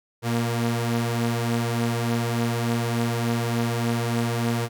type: tone pair together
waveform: sawtooth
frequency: 118.25 / 233.1 Hz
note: A#2 / A#3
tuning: +25 / 0 cents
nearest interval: octave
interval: 1175 cents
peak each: -20 / -23 dBFS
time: 0.22-4.69 s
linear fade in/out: 50 ms
effects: none